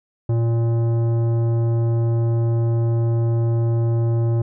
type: tone with tanh clipping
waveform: sine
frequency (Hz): 115.9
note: A#2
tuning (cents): -10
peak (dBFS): -18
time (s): 0.29-4.42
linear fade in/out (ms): 5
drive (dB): 13
effects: none